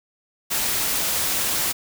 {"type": "noise", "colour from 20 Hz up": "white", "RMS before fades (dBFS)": -23, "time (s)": [0.5, 1.73], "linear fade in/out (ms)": 20, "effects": []}